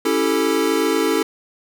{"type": "chord", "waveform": "square", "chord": "A dominant seventh", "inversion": "first", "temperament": "equal", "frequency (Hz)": [277.2, 329.6, 392, 440], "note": ["C#4", "E4", "G4", "A4"], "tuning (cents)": [0, 0, 0, 0], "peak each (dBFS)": [-24, -22, -25, -21], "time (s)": [0.05, 1.23], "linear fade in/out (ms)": 5, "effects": []}